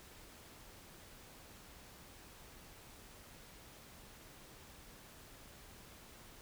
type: silence
effects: pink hiss -57 dBFS RMS until 6.41 s